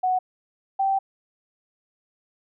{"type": "tone pair in turn", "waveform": "sine", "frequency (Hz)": [740, 778.3], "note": ["F#5", "G5"], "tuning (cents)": [0, -13], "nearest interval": "minor second", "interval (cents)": 87, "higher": "second", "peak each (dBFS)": -19, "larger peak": "neither", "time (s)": [[0.03, 0.19], [0.79, 0.99]], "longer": "second", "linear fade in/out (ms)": 10, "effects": []}